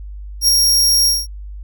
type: tone with ADSR envelope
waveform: sawtooth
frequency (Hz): 5588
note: F8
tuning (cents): 0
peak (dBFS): -5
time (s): 0.41-1.27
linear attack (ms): 75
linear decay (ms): 3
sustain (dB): -3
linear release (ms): 200
effects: added 50 Hz sine -28 dBFS peak until 1.63 s